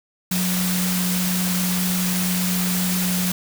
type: tone in noise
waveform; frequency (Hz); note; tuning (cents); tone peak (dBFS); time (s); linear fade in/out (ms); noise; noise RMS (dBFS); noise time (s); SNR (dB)
sine; 182; F#3; -28; -21; 0.31-3.32; 5; white; -25; 0.31-3.32; +1
effects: none